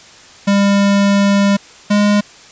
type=tone pair in turn; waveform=square; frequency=200 / 206 Hz; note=G3 / G#3; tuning=+35 / -14 cents; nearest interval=minor second; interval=51 cents; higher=second; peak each=-10 dBFS; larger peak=neither; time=0.47-1.57 / 1.9-2.21 s; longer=first; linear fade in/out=10 ms; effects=white hiss -40 dBFS RMS until 2.51 s + resampled to 16000 Hz